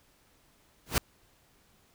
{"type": "noise with exponential growth", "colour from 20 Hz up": "pink", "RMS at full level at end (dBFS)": -20, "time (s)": [0.86, 0.98], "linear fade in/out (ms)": 2, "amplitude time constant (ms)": 25, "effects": ["pink hiss -65 dBFS RMS until 1.94 s"]}